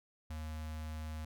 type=tone with notch filter; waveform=square; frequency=77.78 Hz; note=D#2; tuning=in tune; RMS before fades=-42 dBFS; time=0.3-1.25 s; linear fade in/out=5 ms; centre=380 Hz; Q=1.8; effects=none